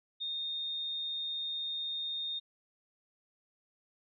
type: tone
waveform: sine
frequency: 3672 Hz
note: A#7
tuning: 27 cents flat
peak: -34 dBFS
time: 0.2-2.4 s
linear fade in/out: 20 ms
effects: none